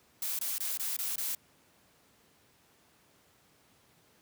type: noise bursts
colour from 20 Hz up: blue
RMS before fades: -34 dBFS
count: 6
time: 0.22-1.35 s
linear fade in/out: 2 ms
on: 170 ms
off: 22 ms
effects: pink hiss -65 dBFS RMS until 4.21 s + high-pass 100 Hz 12 dB/octave

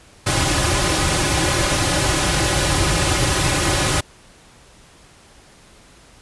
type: noise with comb filter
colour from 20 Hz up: pink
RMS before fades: -18 dBFS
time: 0.26-4.01 s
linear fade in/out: 10 ms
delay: 4.4 ms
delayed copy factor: -0.75
effects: pink hiss -48 dBFS RMS until 6.21 s + resampled to 24000 Hz

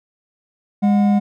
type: tone pair together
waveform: triangle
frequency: 204.3 / 729.3 Hz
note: G#3 / F#5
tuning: -28 / -25 cents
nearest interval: octave + minor seventh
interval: 2203 cents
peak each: -10 / -22 dBFS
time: 0.82-1.2 s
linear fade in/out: 20 ms
effects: none

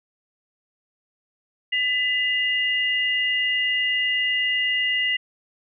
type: tone pair together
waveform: sine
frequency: 2000 / 2832 Hz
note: B6 / F7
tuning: +21 / +23 cents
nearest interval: tritone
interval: 602 cents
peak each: -22 / -23 dBFS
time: 1.72-5.17 s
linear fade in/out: 10 ms
effects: none

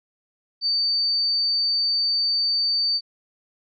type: tone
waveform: sine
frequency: 4590 Hz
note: D8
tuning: 40 cents flat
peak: -19 dBFS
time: 0.61-3.01 s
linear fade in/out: 50 ms
effects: none

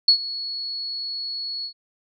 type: tone with ADSR envelope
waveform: sine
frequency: 4371 Hz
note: C#8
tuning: 25 cents flat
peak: -9 dBFS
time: 0.08-1.73 s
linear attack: 4 ms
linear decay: 87 ms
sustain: -18 dB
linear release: 85 ms
effects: none

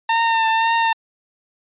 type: tone with vibrato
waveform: sawtooth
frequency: 906 Hz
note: A#5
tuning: 50 cents flat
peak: -11 dBFS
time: 0.09-0.93 s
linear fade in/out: 5 ms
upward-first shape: triangle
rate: 1.9 Hz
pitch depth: 31 cents each way
effects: resampled to 8000 Hz

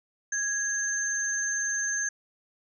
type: tone pair together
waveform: sine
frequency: 1659 / 6311 Hz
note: G#6 / G8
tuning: -2 / +11 cents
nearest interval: octave + major seventh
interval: 2313 cents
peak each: -29 / -29 dBFS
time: 0.32-2.09 s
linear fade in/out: 5 ms
effects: none

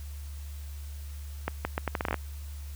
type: accelerating click train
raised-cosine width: 0.5 ms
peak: -13 dBFS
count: 11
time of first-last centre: 1.48-2.143 s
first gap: 170 ms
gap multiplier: 0.76
effects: added 72 Hz sine -37 dBFS peak until 2.75 s + white hiss -53 dBFS RMS until 2.75 s

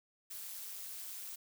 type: noise with amplitude modulation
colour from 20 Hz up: blue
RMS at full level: -42 dBFS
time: 0.3-1.36 s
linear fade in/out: 10 ms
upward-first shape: sine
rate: 198 Hz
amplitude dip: 80%
effects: none

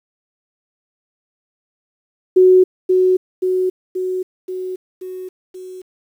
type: tone with echo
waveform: sine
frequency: 370 Hz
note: F#4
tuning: in tune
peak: -6 dBFS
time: 2.36-2.64 s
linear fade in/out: 10 ms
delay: 530 ms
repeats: 6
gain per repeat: -4 dB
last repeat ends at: 5.82 s
effects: 8-bit

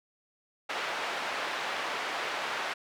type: band-pass noise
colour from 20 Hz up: pink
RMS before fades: -34 dBFS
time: 0.69-2.74 s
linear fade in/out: 10 ms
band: 690 to 3000 Hz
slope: 12 dB/octave
effects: none

